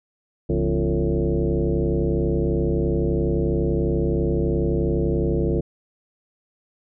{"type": "tone with frequency modulation", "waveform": "sine", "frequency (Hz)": 138.59, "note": "C#3", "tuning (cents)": 0, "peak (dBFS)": -18, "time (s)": [0.49, 5.61], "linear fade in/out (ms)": 10, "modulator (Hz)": 103, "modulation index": 3.4, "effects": []}